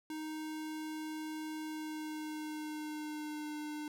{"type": "tone with pitch glide", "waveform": "square", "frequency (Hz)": [311.1, 301.2], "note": ["D#4", "D4"], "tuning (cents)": [0, 44], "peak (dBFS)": -40, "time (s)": [0.1, 3.88], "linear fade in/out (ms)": 2, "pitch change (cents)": -56, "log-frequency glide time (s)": [1.64, 3.54], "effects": []}